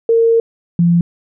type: tone pair in turn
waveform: sine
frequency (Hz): 458.2 / 171.63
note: A#4 / F3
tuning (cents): -30 / -30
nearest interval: octave + perfect fourth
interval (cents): 1700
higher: first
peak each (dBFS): -8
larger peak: neither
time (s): 0.09-0.4 / 0.79-1.01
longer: first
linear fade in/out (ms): 2
effects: none